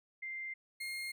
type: tone pair in turn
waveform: sine / 35% pulse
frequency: 2093 / 2131 Hz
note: C7 / C7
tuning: 0 / +31 cents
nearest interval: unison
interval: 31 cents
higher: second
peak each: -39 / -37 dBFS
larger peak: second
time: 0.22-0.54 / 0.8-1.12 s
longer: neither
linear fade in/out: 10 ms
effects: none